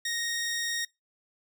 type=tone; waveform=15% pulse; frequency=1864.7 Hz; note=A#6; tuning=in tune; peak=-23 dBFS; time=0.05-0.85 s; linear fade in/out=5 ms; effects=noise-tail reverb RT60 0.2 s tail -24 dB re dry

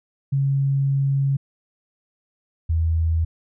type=tone pair in turn; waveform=sine; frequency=137.7 / 81.55 Hz; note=C#3 / E2; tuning=-11 / -18 cents; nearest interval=major sixth; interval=907 cents; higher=first; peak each=-17 dBFS; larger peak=neither; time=0.32-1.37 / 2.69-3.25 s; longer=first; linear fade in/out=10 ms; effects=none

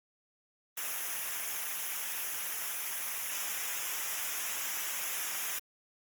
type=noise with comb filter; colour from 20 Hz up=white; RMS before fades=-36 dBFS; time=0.77-5.59 s; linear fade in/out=5 ms; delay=0.23 ms; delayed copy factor=-0.8; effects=Opus 24 kbps

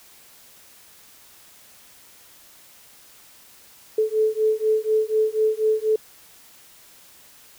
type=beating tone pair; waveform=sine; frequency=432.7 / 436.8 Hz; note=A4 / A4; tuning=-29 / -13 cents; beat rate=4.1 Hz; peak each=-21 dBFS; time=3.98-5.96 s; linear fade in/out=5 ms; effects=white hiss -50 dBFS RMS until 7.58 s

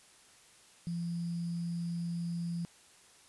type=tone with sample-and-hold; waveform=sine; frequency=170.9 Hz; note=F3; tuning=37 cents flat; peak=-33 dBFS; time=0.87-2.65 s; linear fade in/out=0 ms; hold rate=4900 Hz; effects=white hiss -60 dBFS RMS until 3.28 s + resampled to 24000 Hz

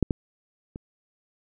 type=clicks; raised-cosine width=3 ms; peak=-7 / -11 / -23 dBFS; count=3; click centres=0.027 / 0.108 / 0.759 s; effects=none

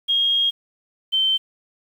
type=tone pair in turn; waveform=sine; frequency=3255 / 3100 Hz; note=G#7 / G7; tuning=-36 / -20 cents; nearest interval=minor second; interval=84 cents; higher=first; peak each=-16 dBFS; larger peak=neither; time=0.08-0.51 / 1.12-1.38 s; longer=first; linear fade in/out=20 ms; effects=8-bit

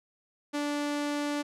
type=tone; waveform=sawtooth; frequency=291.7 Hz; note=D4; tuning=12 cents flat; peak=-25 dBFS; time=0.53-1.43 s; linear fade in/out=20 ms; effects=low-pass 9000 Hz 12 dB/octave

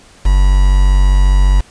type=tone with quantisation; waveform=triangle; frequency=47.43 Hz; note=F#1; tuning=44 cents sharp; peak=-4 dBFS; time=0.25-1.61 s; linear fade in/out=10 ms; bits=4; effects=pink hiss -43 dBFS RMS until 1.7 s + resampled to 22050 Hz

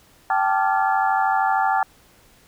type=tone cluster; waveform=sine; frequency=777 / 870 / 1177 / 1388 / 1710 Hz; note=G5 / A5 / D6 / F6 / A6; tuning=-16 / -20 / +3 / -11 / -50 cents; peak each=-20 / -22 / -27 / -26 / -29 dBFS; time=0.3-1.83 s; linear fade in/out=2 ms; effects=pink hiss -54 dBFS RMS until 2.47 s

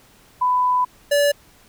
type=tone pair in turn; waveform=sine / square; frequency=998 / 576.1 Hz; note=B5 / D5; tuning=+18 / -33 cents; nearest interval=minor seventh; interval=951 cents; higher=first; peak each=-15 dBFS; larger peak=neither; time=0.41-0.85 / 1.11-1.32 s; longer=first; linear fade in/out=10 ms; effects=pink hiss -52 dBFS RMS until 1.68 s

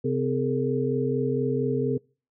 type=tone cluster; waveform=sine; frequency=133.2 / 255.5 / 413.3 / 457.6 Hz; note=C3 / C4 / G#4 / A#4; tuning=+31 / -41 / -8 / -32 cents; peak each=-28 dBFS; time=0.04-1.98 s; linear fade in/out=10 ms; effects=noise-tail reverb RT60 0.4 s tail -26 dB re dry

